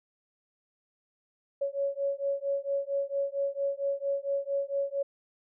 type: beating tone pair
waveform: sine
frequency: 555 / 559.4 Hz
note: C#5 / C#5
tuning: +2 / +16 cents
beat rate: 4.4 Hz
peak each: -31 dBFS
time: 1.61-5.03 s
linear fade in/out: 10 ms
effects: none